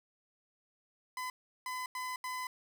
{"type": "tone bursts at uneven times", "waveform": "30% pulse", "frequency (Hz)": 1011, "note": "B5", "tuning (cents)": 40, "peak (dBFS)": -34, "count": 4, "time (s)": [[1.17, 1.3], [1.66, 1.86], [1.95, 2.16], [2.24, 2.47]], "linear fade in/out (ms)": 2, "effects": []}